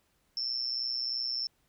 sine tone with amplitude modulation, 5350 Hz, E8, 25 cents sharp, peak -27 dBFS, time 0.37-1.47 s, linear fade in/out 2 ms, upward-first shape sine, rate 123 Hz, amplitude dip 75%, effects pink hiss -72 dBFS RMS until 1.68 s

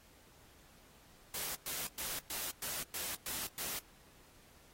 white noise bursts, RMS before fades -40 dBFS, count 8, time 1.34-3.79 s, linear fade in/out 2 ms, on 210 ms, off 110 ms, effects pink hiss -63 dBFS RMS until 4.73 s + AAC 48 kbps

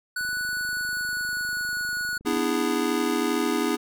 square tone with pitch glide, 1480 to 1463 Hz, F#6 to F#6, 0 to -20 cents, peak -27 dBFS, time 0.16-2.18 s, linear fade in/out 5 ms, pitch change -20 cents, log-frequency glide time 0.28-1.9 s
click train, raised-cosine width 3 ms, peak -36 dBFS, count 55, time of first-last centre 0.21-2.37 s, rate 25 Hz
square chord, E dominant seventh, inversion second, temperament just, 247.2 / 296.7 / 329.6 / 412 Hz, B3 / D4 / E4 / G#4, +2 / +18 / 0 / -14 cents, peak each -29 dBFS, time 2.25-3.77 s, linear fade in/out 20 ms
effects none

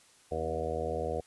harmonic tone with a mistuned harmonic, 80 Hz, D#2, 49 cents sharp, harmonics 1 / 2 / 3 / 4 / 5 / 6 / 7 / 8 / 9, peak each -39 / -44 / -46 / -45 / -40 / -35 / -39 / -40 / -39 dBFS, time 0.31-1.21 s, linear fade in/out 10 ms, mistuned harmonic 3, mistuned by +17 cents, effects white hiss -61 dBFS RMS until 1.26 s + resampled to 24000 Hz

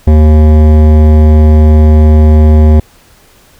sine tone with hard clipping, 76.9 Hz, D#2, 20 cents flat, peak -3 dBFS, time 0.07-2.8 s, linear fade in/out 5 ms, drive 15 dB, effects pink hiss -43 dBFS RMS until 3.59 s

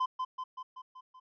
triangle tone with echo, 1026 Hz, C6, 34 cents flat, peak -25 dBFS, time 0-0.06 s, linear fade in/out 10 ms, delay 190 ms, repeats 6, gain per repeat -4 dB, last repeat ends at 1.2 s, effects resampled to 11025 Hz

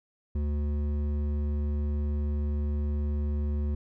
sine tone with hard clipping, 73.42 Hz, D2, in tune, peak -28 dBFS, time 0.35-3.75 s, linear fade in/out 5 ms, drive 10 dB, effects none

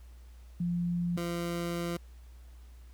sine / 20% pulse tone pair in turn, 173.9 / 171.6 Hz, F3 / F3, -7 / -30 cents, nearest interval unison, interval 23 cents, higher first, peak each -28 / -27 dBFS, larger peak second, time 0.6-1.17 / 1.17-1.97 s, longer second, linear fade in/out 5 ms, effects added 60 Hz sine -48 dBFS peak until 2.93 s + pink hiss -65 dBFS RMS until 2.93 s

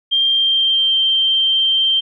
sine tone with pitch glide, 3184 to 3142 Hz, G7 to G7, +26 to +3 cents, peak -12 dBFS, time 0.11-2.01 s, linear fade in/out 20 ms, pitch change -23 cents, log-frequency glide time 0.27-0.97 s, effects none

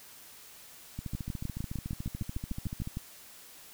two click trains, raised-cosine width 5 ms, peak -22 / -24 dBFS, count 13 / 27, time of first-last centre 1.15-2.971 / 0.99-2.874 s, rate 6.59 / 13.8 Hz, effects white hiss -52 dBFS RMS until 3.73 s

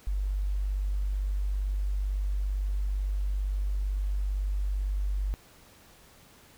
sine tone, 48.9 Hz, G1, 4 cents flat, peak -26 dBFS, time 0.07-5.34 s, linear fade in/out 0 ms, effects pink hiss -56 dBFS RMS until 6.57 s

